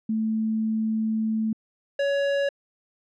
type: tone pair in turn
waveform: sine / square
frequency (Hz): 220 / 561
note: A3 / C#5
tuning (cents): 0 / +21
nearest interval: octave + major third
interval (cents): 1621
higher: second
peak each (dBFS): -22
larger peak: neither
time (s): 0.09-1.53 / 1.99-2.49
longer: first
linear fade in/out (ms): 5
effects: low-pass 3000 Hz 12 dB/octave